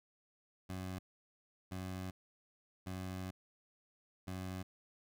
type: tone bursts at uneven times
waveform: 20% pulse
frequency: 93.1 Hz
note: F#2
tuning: 11 cents sharp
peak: -36 dBFS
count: 4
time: 0.69-0.99 / 1.71-2.11 / 2.86-3.31 / 4.27-4.63 s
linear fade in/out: 10 ms
effects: none